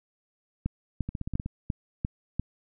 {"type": "two click trains", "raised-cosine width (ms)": 5, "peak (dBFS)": [-20, -15], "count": [7, 6], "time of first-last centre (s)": [[1.09, 1.46], [0.66, 2.396]], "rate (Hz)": [16.2, 2.88], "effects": []}